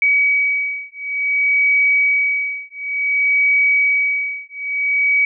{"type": "beating tone pair", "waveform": "sine", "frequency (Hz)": [2269, 2269.56], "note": ["C#7", "C#7"], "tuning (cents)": [40, 40], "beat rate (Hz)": 0.56, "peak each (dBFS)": -17, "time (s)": [0.02, 5.25], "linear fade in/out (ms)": 2, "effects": []}